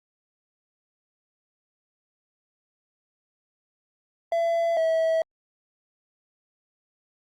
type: tone pair in turn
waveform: triangle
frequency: 672 / 649.1 Hz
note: E5 / E5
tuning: +33 / -27 cents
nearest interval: minor second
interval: 60 cents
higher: first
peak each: -19 / -18 dBFS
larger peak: second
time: 4.32-4.77 / 4.77-5.22 s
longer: neither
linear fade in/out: 2 ms
effects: Opus 48 kbps